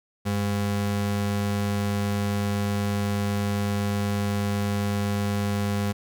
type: ring-modulated tone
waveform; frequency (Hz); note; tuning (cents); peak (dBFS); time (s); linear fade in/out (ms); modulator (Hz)
square; 151.6; D#3; -45; -21; 0.25-5.93; 20; 54
effects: none